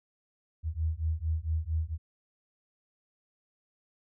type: beating tone pair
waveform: sine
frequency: 77.78 / 82.18 Hz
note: D#2 / E2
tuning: 0 / -5 cents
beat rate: 4.4 Hz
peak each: -31 dBFS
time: 0.63-1.98 s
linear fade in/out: 50 ms
effects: none